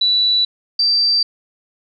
sine tone pair in turn, 3951 / 4676 Hz, B7 / D8, 0 / -8 cents, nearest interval minor third, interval 292 cents, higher second, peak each -12 / -12 dBFS, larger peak neither, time 0.01-0.45 / 0.79-1.23 s, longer neither, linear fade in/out 5 ms, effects none

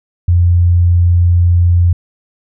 sine tone, 87.31 Hz, F2, in tune, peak -6 dBFS, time 0.28-1.93 s, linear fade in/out 5 ms, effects none

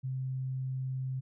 sine tone, 130.81 Hz, C3, in tune, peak -32 dBFS, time 0.03-1.21 s, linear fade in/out 20 ms, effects none

